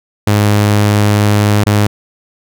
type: tone with dropouts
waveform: sawtooth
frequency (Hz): 103.83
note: G#2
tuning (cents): 0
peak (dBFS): -4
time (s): 0.27-1.87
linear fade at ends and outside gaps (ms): 5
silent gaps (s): 1.639-1.664
effects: none